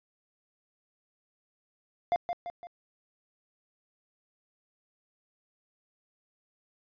triangle tone with echo, 698.5 Hz, F5, in tune, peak -21 dBFS, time 2.12-2.16 s, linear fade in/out 0 ms, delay 170 ms, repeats 3, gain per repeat -6 dB, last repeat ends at 2.67 s, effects resampled to 11025 Hz

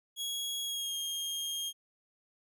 sawtooth tone with pitch glide, 3322 to 3229 Hz, G#7 to G#7, 0 to -49 cents, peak -31 dBFS, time 0.16-1.73 s, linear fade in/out 50 ms, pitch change -49 cents, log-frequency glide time 0.63-0.96 s, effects none

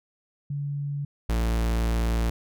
sine / 45% pulse tone pair in turn, 143 / 56.75 Hz, D3 / A#1, -46 / -46 cents, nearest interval octave + major third, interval 1600 cents, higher first, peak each -27 / -22 dBFS, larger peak second, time 0.5-1.05 / 1.29-2.3 s, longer second, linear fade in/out 5 ms, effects none

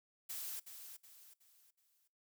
blue noise with echo, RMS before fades -44 dBFS, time 0.29-0.6 s, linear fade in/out 10 ms, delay 370 ms, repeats 4, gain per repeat -8 dB, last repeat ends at 2.08 s, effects noise-tail reverb RT60 0.4 s tail -22 dB re dry

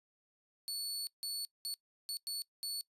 sawtooth tone bursts at uneven times, 4435 Hz, C#8, in tune, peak -34 dBFS, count 6, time 0.68-1.07 / 1.23-1.45 / 1.65-1.74 / 2.09-2.17 / 2.27-2.42 / 2.63-2.81 s, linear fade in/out 0 ms, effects noise-tail reverb RT60 0.1 s tail -22 dB re dry + resampled to 32000 Hz

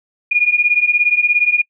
sine beating tone pair, 2426 / 2443 Hz, D#7 / D#7, -44 / -32 cents, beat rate 17 Hz, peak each -15 / -13 dBFS, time 0.31-1.62 s, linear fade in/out 10 ms, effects noise-tail reverb RT60 0.1 s tail -26 dB re dry

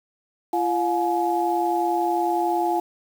sine tone cluster, 343 / 714 / 845 Hz, F4 / F5 / G#5, -31 / +38 / +30 cents, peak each -24 dBFS, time 0.53-2.8 s, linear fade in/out 5 ms, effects 7-bit

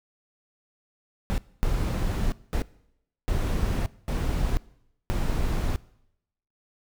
brown noise bursts at uneven times, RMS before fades -25 dBFS, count 6, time 1.3-1.38 / 1.63-2.32 / 2.53-2.62 / 3.28-3.86 / 4.08-4.57 / 5.1-5.76 s, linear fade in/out 0 ms, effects noise-tail reverb RT60 0.8 s tail -21 dB re dry

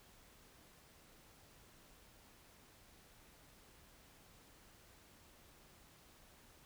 silence, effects pink hiss -64 dBFS RMS until 6.65 s

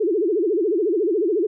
sine tone with vibrato, 380.7 Hz, F#4, 49 cents sharp, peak -17 dBFS, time 0-1.47 s, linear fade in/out 10 ms, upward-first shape sine, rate 14 Hz, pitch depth 270 cents each way, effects none

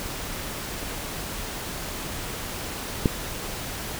click, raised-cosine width 3 ms, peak -5 dBFS, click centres 3.058 s, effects pink hiss -33 dBFS RMS until 3.99 s

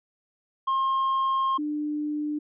triangle / sine tone pair in turn, 1068 / 298.6 Hz, C6 / D4, +35 / +29 cents, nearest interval octave + minor seventh, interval 2206 cents, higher first, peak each -20 / -26 dBFS, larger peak first, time 0.67-1.58 / 1.58-2.39 s, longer first, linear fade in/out 10 ms, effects resampled to 8000 Hz

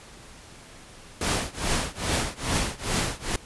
pink noise with tremolo, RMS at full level -23 dBFS, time 1.21-3.36 s, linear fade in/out 2 ms, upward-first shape triangle, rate 2.4 Hz, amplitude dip 100%, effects pink hiss -47 dBFS RMS until 3.45 s + resampled to 24000 Hz

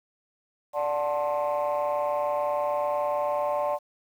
sine chord, D dominant seventh, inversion none, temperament just, 587.3 / 734.2 / 881 / 1057.2 Hz, D5 / F#5 / A5 / C6, 0 / -14 / +2 / +18 cents, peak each -25 / -31 / -30 / -31 dBFS, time 0.73-3.79 s, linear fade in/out 50 ms, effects tanh soft clip ceiling -19 dBFS + 9-bit

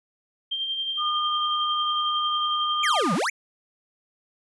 sine tone with tremolo, 3169 Hz, G7, 18 cents sharp, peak -24 dBFS, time 0.51-3.01 s, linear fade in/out 10 ms, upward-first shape sine, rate 11 Hz, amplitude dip 40%
sine tone, 1215 Hz, D#6, 42 cents flat, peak -24 dBFS, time 0.97-3.18 s, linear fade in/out 50 ms
square exponential two-way sweep, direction down then up, 2508 to 155.56 to 2508 Hz, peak -23 dBFS, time 2.83-3.3 s, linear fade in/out 5 ms, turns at 3.14 s
effects resampled to 24000 Hz

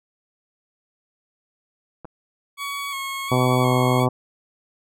clicks, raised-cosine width 1 ms, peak -24 / -23 dBFS, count 2, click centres 2.047 / 2.053 s
20% pulse tone with vibrato, 1108.7 Hz, C#6, in tune, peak -22 dBFS, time 2.57-4.07 s, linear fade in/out 50 ms, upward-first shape square, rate 1.4 Hz, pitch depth 28 cents each way
harmonic tone, 126.3 Hz, B2, 39 cents sharp, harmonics 1 / 2 / 3 / 4 / 5 / 6 / 7 / 8 / 9, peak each -20 / -23 / -25 / -26 / -27 / -28 / -28 / -29 / -30 dBFS, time 3.31-4.09 s, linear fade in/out 10 ms
effects none

